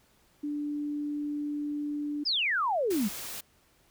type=tone; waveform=sine; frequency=293.7 Hz; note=D4; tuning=in tune; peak=-30 dBFS; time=0.43-2.24 s; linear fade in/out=10 ms
type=exponential sweep; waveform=sine; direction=down; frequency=5360 to 185.1 Hz; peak=-25 dBFS; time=2.25-3.09 s; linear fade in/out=20 ms
type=noise; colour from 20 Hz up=white; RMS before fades=-39 dBFS; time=2.9-3.41 s; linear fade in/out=10 ms
effects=pink hiss -65 dBFS RMS until 3.9 s